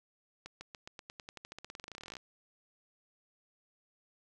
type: accelerating click train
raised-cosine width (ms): 0.2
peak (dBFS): -28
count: 30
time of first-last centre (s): 0.46-2.168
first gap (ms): 150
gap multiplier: 0.92
effects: none